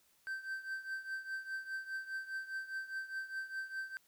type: tone with tremolo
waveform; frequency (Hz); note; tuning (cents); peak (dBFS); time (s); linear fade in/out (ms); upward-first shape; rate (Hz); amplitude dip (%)
triangle; 1556; G6; -13; -34; 0.27-3.97; 0; triangle; 4.9; 85
effects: white hiss -71 dBFS RMS until 4.07 s